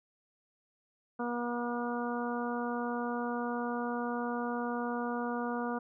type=harmonic tone; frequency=240.1 Hz; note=B3; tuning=49 cents flat; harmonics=1 / 2 / 3 / 4 / 5 / 6; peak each=-35 / -38 / -40 / -41 / -42 / -43 dBFS; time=1.19-5.79 s; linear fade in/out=10 ms; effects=none